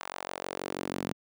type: tone with high-pass filter sweep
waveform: sawtooth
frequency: 46.25 Hz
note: F#1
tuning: in tune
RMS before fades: -37 dBFS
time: 0-1.13 s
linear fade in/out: 10 ms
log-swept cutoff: 970 to 200 Hz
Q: 1.5
effects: none